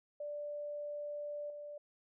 sine tone with level steps, 587.3 Hz, D5, in tune, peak -39 / -44 dBFS, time 0.2-1.78 s, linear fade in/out 5 ms, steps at 1.5 s, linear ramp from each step 2 ms, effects none

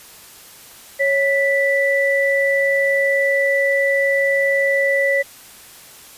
sine tone pair together, 553 / 1973.2 Hz, C#5 / B6, -4 / -2 cents, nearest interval octave + minor seventh, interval 2202 cents, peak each -17 dBFS, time 0.99-5.23 s, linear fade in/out 20 ms, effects white hiss -42 dBFS RMS until 6.17 s + resampled to 32000 Hz

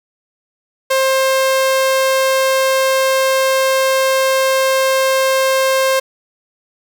sawtooth tone, 530 Hz, C5, 22 cents sharp, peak -8 dBFS, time 0.9-6 s, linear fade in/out 10 ms, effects none

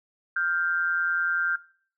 sine tone pair together, 1399.7 / 1570 Hz, F6 / G6, +3 / +2 cents, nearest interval major second, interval 199 cents, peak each -26 / -26 dBFS, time 0.36-1.56 s, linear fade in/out 5 ms, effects noise-tail reverb RT60 0.5 s tail -19 dB re dry

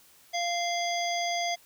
harmonic tone with a mistuned harmonic, 694 Hz, F5, 11 cents flat, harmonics 1 / 3 / 5 / 7 / 9, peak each -29 / -34 / -36 / -37 / -39 dBFS, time 0.33-1.56 s, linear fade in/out 20 ms, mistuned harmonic 5, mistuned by -62 cents, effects white hiss -58 dBFS RMS until 1.65 s

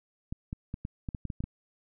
clicks, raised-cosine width 5 ms, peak -22 dBFS, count 10, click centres 0.325 / 0.529 / 0.741 / 0.851 / 1.088 / 1.148 / 1.253 / 1.302 / 1.405 / 1.44 s, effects none

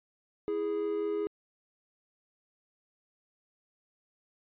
triangle tone pair together, 328.9 / 414.1 Hz, E4 / G#4, -4 / -5 cents, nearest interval major third, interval 399 cents, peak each -34 / -28 dBFS, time 0.48-1.27 s, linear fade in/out 0 ms, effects resampled to 8000 Hz

